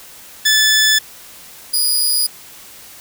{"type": "tone pair in turn", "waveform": "15% pulse", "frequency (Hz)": [1738, 4916], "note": ["A6", "D#8"], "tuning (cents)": [-22, -22], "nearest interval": "octave + tritone", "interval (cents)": 1800, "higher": "second", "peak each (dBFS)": [-4, -7], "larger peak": "first", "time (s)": [[0.45, 0.99], [1.73, 2.27]], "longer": "neither", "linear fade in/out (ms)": 10, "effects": ["white hiss -39 dBFS RMS until 3 s"]}